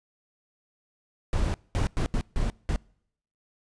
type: noise bursts at uneven times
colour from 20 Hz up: brown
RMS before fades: -25 dBFS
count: 6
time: 1.33-1.54 / 1.75-1.87 / 1.97-2.06 / 2.14-2.21 / 2.36-2.5 / 2.69-2.76 s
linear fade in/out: 0 ms
effects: noise-tail reverb RT60 0.7 s tail -26 dB re dry + resampled to 22050 Hz